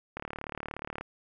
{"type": "click train", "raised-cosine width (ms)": 0.5, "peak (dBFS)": -21, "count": 32, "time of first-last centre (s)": [0.17, 1.01], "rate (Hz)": 36.9, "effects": []}